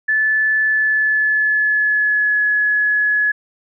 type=tone with pitch glide; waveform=sine; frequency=1740 to 1695.4 Hz; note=A6 to G#6; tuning=-20 to +35 cents; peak=-13 dBFS; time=0.08-3.32 s; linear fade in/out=10 ms; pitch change=-45 cents; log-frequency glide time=0.63-2.41 s; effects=none